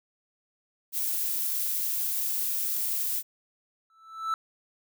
violet noise, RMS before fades -29 dBFS, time 0.92-3.23 s, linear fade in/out 50 ms
triangle tone with exponential growth, 1318.5 Hz, E6, in tune, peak -21 dBFS, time 3.9-4.34 s, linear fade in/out 1 ms, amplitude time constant 94 ms
effects none

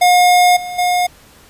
square tone with level steps, 717 Hz, F5, 45 cents sharp, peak -8 / -24 / -13 dBFS, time 0.01-1.07 s, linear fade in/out 10 ms, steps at 0.56 / 0.78 s, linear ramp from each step 10 ms, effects pink hiss -45 dBFS RMS until 1.49 s + resampled to 32000 Hz

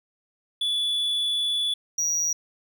triangle tone pair in turn, 3441 / 5769 Hz, A7 / F#8, -39 / -45 cents, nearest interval major sixth, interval 894 cents, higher second, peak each -21 dBFS, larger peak neither, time 0.61-1.74 / 1.98-2.33 s, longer first, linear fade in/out 5 ms, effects none

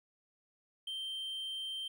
triangle tone, 3136 Hz, G7, in tune, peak -36 dBFS, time 0.87-1.88 s, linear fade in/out 5 ms, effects none

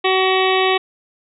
harmonic tone, 377 Hz, F#4, 32 cents sharp, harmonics 1 / 2 / 3 / 5 / 6 / 7 / 8 / 9 / 10, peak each -17 / -20 / -22 / -24 / -25 / -25 / -26 / -27 / -27 dBFS, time 0.04-0.78 s, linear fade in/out 10 ms, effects none

